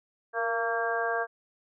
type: harmonic tone with a mistuned harmonic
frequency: 229.1 Hz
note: A#3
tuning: 30 cents flat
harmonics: 2 / 3 / 4 / 5 / 6 / 7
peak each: -32 / -31 / -38 / -35 / -40 / -31 dBFS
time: 0.33-1.27 s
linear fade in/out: 50 ms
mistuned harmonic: 2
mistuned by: +27 cents
effects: none